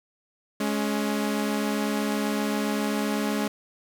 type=tone pair together; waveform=sawtooth; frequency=210 / 277.7 Hz; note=G#3 / C#4; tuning=+19 / +3 cents; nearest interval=perfect fourth; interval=484 cents; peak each=-22 / -25 dBFS; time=0.6-3.48 s; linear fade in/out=5 ms; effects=9-bit